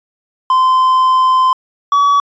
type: tone pair in turn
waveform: triangle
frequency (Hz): 1033 / 1136.7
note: C6 / C#6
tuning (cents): -22 / +43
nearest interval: major second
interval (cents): 165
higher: second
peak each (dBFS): -6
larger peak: neither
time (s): 0.5-1.53 / 1.92-2.2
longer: first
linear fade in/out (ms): 2
effects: resampled to 16000 Hz